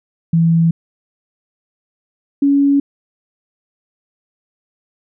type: tone pair in turn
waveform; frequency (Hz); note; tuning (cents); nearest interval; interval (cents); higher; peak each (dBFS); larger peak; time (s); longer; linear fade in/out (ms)
sine; 165.6 / 280.9; E3 / C#4; +8 / +23; major sixth; 915; second; -9; neither; 0.33-0.71 / 2.42-2.8; neither; 5
effects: none